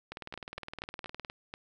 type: two click trains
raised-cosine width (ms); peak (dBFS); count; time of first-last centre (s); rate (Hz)
0.3; -24 / -24; 6 / 23; 0.34-1.539 / 0.12-1.248; 4.17 / 19.5
effects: none